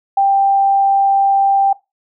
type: tone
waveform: sine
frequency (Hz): 788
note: G5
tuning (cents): +9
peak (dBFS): -9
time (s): 0.17-1.73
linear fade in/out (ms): 5
effects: noise-tail reverb RT60 0.2 s tail -18 dB re dry